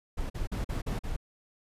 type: noise bursts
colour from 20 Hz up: brown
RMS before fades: -32 dBFS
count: 6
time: 0.17-1.165 s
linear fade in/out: 10 ms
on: 130 ms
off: 43 ms
effects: resampled to 32000 Hz